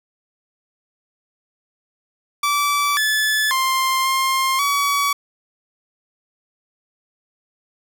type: tone with pitch steps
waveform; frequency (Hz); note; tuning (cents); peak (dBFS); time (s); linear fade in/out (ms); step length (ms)
sawtooth; 1157 / 1729 / 1052 / 1060 / 1135; D6 / A6 / C6 / C6 / C#6; -26 / -31 / +9 / +22 / +41; -13; 2.43-5.13; 5; 540
effects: none